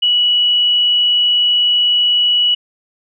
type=tone; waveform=sine; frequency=2936 Hz; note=F#7; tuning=14 cents flat; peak=-10 dBFS; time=0.02-2.55 s; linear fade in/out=10 ms; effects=none